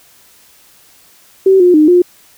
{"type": "tone with pitch steps", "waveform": "sine", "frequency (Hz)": [383.1, 357.3, 305.8, 355.7], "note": ["G4", "F4", "D#4", "F4"], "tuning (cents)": [-40, 40, -30, 32], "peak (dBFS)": -4, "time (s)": [1.46, 2.02], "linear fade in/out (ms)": 5, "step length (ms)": 140, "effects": ["white hiss -46 dBFS RMS until 2.37 s"]}